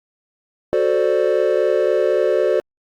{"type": "chord", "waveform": "triangle", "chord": "D dominant seventh", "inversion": "first", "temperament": "equal", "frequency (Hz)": [370, 440, 523.3, 587.3], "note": ["F#4", "A4", "C5", "D5"], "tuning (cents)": [0, 0, 0, 0], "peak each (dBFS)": -18, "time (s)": [0.73, 2.6], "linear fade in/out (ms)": 0, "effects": ["Opus 48 kbps"]}